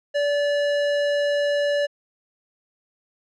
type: tone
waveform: square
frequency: 578 Hz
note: D5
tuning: 28 cents flat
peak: -20 dBFS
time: 0.14-1.87 s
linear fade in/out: 20 ms
effects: low-pass 4000 Hz 12 dB/octave